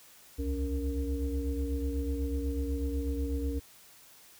sine tone cluster, 65 / 73.1 / 281.8 / 463 Hz, C2 / D2 / C#4 / A#4, -11 / -7 / +29 / -12 cents, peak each -31 / -37 / -35 / -39 dBFS, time 0.38-3.6 s, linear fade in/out 20 ms, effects tanh soft clip ceiling -19 dBFS + white hiss -56 dBFS RMS until 4.39 s

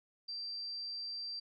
sine tone, 4699 Hz, D8, in tune, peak -39 dBFS, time 0.28-1.4 s, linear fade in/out 10 ms, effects none

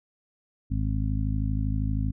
harmonic tone, 52.7 Hz, G#1, 26 cents sharp, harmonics 1 / 2 / 3 / 4 / 5, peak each -27 / -28 / -35 / -35 / -34 dBFS, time 0.7-2.12 s, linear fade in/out 20 ms, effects none

